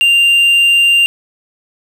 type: tone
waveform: triangle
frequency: 2787 Hz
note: F7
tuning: 4 cents flat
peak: -5 dBFS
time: 0.01-1.06 s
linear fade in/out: 0 ms
effects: 7-bit